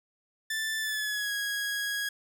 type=tone with pitch glide; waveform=sawtooth; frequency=1763 to 1654.5 Hz; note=A6 to G#6; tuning=+3 to -7 cents; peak=-26 dBFS; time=0.5-2.09 s; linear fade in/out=5 ms; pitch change=-110 cents; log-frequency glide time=0.8-1.32 s; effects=none